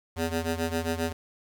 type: ring-modulated tone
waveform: 15% pulse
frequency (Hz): 165.1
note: E3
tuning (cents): +3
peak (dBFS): -18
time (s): 0.16-1.13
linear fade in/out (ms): 10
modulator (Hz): 78.8
effects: none